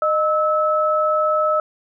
sine tone pair together, 614.9 / 1300 Hz, D#5 / E6, -21 / -24 cents, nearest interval octave + minor second, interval 1297 cents, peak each -18 dBFS, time 0.02-1.6 s, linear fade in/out 2 ms, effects none

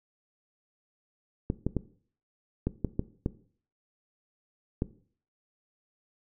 clicks, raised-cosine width 3 ms, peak -14 dBFS, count 8, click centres 1.501 / 1.666 / 1.767 / 2.67 / 2.847 / 2.994 / 3.261 / 4.821 s, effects noise-tail reverb RT60 0.5 s tail -17 dB re dry

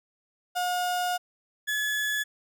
35% pulse tone pair in turn, 718 / 1707.7 Hz, F5 / G#6, +48 / +48 cents, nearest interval octave + minor third, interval 1500 cents, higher second, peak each -24 dBFS, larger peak neither, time 0.55-1.18 / 1.67-2.24 s, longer first, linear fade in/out 20 ms, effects none

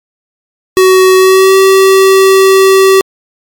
square tone with pitch glide, 374.5 to 384.4 Hz, F#4 to G4, +21 to -34 cents, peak -3 dBFS, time 0.77-3.01 s, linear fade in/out 0 ms, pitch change +45 cents, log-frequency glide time 1.16-1.56 s, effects MP3 96 kbps

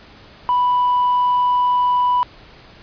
triangle tone with hard clipping, 987.8 Hz, B5, in tune, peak -13 dBFS, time 0.49-2.23 s, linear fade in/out 0 ms, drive 2 dB, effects pink hiss -44 dBFS RMS until 2.82 s + resampled to 11025 Hz

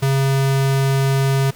square tone, 135.9 Hz, C#3, 34 cents flat, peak -15 dBFS, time 0.02-1.51 s, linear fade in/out 10 ms, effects pink hiss -44 dBFS RMS until 1.55 s

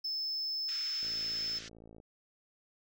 triangle tone, 5250 Hz, E8, 8 cents flat, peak -32 dBFS, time 0.04-1.59 s, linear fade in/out 10 ms
white band-pass noise, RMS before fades -48 dBFS, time 0.68-1.69 s, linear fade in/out 10 ms, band 1300 to 6400 Hz, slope 48 dB/octave
click train, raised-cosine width 2 ms, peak -40 dBFS, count 55, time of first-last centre 1.03-2.001 s, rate 55.6 Hz
effects none

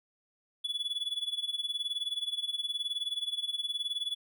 triangle tone with tremolo, 3419 Hz, G#7, 50 cents sharp, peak -27 dBFS, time 0.64-4.15 s, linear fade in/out 10 ms, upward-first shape sine, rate 19 Hz, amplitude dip 85%, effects none

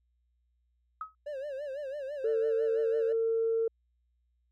sine tone with exponential decay, 1275 Hz, D#6, 42 cents sharp, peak -31 dBFS, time 1.01-1.15 s, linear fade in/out 2 ms, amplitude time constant 29 ms
triangle tone with vibrato, 560 Hz, C#5, 18 cents sharp, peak -33 dBFS, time 1.26-3.13 s, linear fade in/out 10 ms, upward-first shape sine, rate 6 Hz, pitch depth 120 cents each way
sine tone with pitch glide, 448.8 to 453.2 Hz, A4 to A#4, +34 to -49 cents, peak -25 dBFS, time 2.24-3.68 s, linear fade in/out 5 ms, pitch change +17 cents, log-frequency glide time 2.39-3 s
effects tanh soft clip ceiling -20 dBFS + added 60 Hz sine -70 dBFS peak until 4.51 s

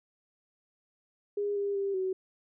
sine tone with pitch steps, 408.6 / 402.3 / 395.6 / 375.9 Hz, G#4 / G4 / G4 / F#4, -28 / +45 / +16 / +27 cents, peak -28 dBFS, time 1.37-2.13 s, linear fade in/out 5 ms, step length 190 ms, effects none

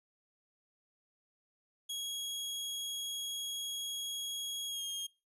sawtooth tone with pitch glide, 3312 to 3242 Hz, G#7 to G#7, -5 to -42 cents, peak -34 dBFS, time 1.89-5.07 s, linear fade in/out 10 ms, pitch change -37 cents, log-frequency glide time 4.68-4.82 s, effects noise-tail reverb RT60 0.3 s tail -25 dB re dry + resampled to 32000 Hz

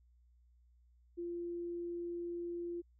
sine tone, 345.4 Hz, F4, 19 cents flat, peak -38 dBFS, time 1.17-2.82 s, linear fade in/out 20 ms, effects added 60 Hz sine -64 dBFS peak until 2.99 s

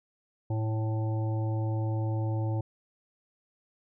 harmonic tone, 110 Hz, A2, in tune, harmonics 1 / 3 / 5 / 7 / 8, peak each -27 / -37 / -41 / -44 / -45 dBFS, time 0.5-2.61 s, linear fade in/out 5 ms, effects none

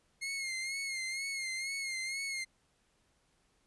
sawtooth tone with vibrato, 2142 Hz, C7, 40 cents sharp, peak -32 dBFS, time 0.21-2.45 s, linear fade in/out 20 ms, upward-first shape sine, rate 2.1 Hz, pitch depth 56 cents each way, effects pink hiss -73 dBFS RMS until 3.66 s + resampled to 24000 Hz

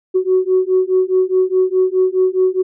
sine beating tone pair, 370 / 374.8 Hz, F#4 / F#4, 0 / +22 cents, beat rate 4.8 Hz, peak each -14 dBFS, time 0.14-2.63 s, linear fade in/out 20 ms, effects tanh soft clip ceiling -5 dBFS

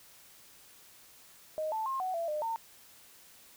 sine tone with pitch steps, 623 / 879 / 1066 / 745 / 672 / 605 / 908 Hz, D#5 / A5 / C6 / F#5 / E5 / D#5 / A#5, +2 / -2 / +32 / +12 / +33 / -49 / -46 cents, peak -31 dBFS, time 1.58-2.56 s, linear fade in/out 0 ms, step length 140 ms, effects white hiss -57 dBFS RMS until 3.56 s

